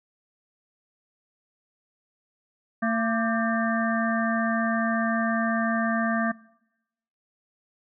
harmonic tone with a mistuned harmonic, 225.9 Hz, A3, 46 cents sharp, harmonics 1 / 3 / 5 / 7 / 8, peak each -24 / -29 / -31 / -32 / -33 dBFS, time 2.82-6.32 s, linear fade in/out 10 ms, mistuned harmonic 5, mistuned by +72 cents, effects noise-tail reverb RT60 0.9 s tail -22 dB re dry

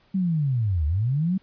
sine linear two-way sweep, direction down then up, 196 to 71 to 196 Hz, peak -20 dBFS, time 0.14-1.38 s, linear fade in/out 10 ms, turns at 0.86 s, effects pink hiss -61 dBFS RMS until 1.42 s + resampled to 11025 Hz

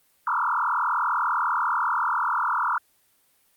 sine tone with frequency modulation, 1174.7 Hz, D6, in tune, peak -21 dBFS, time 0.27-2.78 s, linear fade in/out 2 ms, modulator 40.3 Hz, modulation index 6.3, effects white hiss -64 dBFS RMS until 3.56 s + Opus 32 kbps

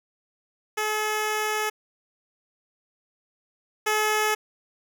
10% pulse tone pair in turn, 427.8 / 427.8 Hz, A4 / A4, -49 / -49 cents, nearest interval unison, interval 0 cents, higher neither, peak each -16 / -13 dBFS, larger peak second, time 0.77-1.7 / 3.86-4.35 s, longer first, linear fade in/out 10 ms, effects none

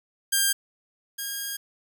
5% pulse tone pair in turn, 1599 / 1626 Hz, G6 / G#6, +34 / -37 cents, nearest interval unison, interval 29 cents, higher second, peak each -9 / -19 dBFS, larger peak first, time 0.32-0.53 / 1.18-1.57 s, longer second, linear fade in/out 10 ms, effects none

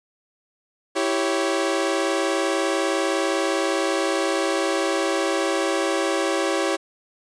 sawtooth chord, C# diminished, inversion first, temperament equal with one note detuned, 329.6 / 389.5 / 554.4 Hz, E4 / G4 / C#5, 0 / -11 / 0 cents, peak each -21 dBFS, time 0.95-6.77 s, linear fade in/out 20 ms, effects resampled to 22050 Hz + 9-bit

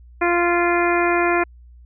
harmonic tone, 347.2 Hz, F4, 10 cents flat, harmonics 1 / 2 / 3 / 4 / 5 / 6 / 7, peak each -19 / -22 / -24 / -25 / -26 / -27 / -27 dBFS, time 0.21-1.44 s, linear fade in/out 10 ms, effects added 60 Hz sine -42 dBFS peak until 1.85 s

